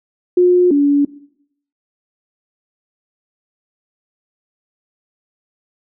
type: tone pair in turn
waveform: sine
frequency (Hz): 358.4 / 285.6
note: F4 / D4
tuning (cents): +45 / -48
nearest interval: major third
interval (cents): 393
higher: first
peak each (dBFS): -7 / -9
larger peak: first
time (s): 0.37-0.71 / 0.71-1.05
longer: neither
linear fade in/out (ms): 5
effects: noise-tail reverb RT60 0.7 s tail -19 dB re dry